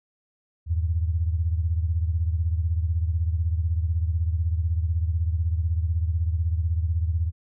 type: beating tone pair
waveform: sine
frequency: 80.6 / 96.6 Hz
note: E2 / G2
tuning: -38 / -25 cents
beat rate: 16 Hz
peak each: -22 / -28 dBFS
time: 0.66-7.32 s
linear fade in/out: 50 ms
effects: none